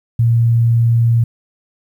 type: tone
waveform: sine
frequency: 116.54 Hz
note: A#2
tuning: in tune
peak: -9 dBFS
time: 0.19-1.24 s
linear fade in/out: 5 ms
effects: 8-bit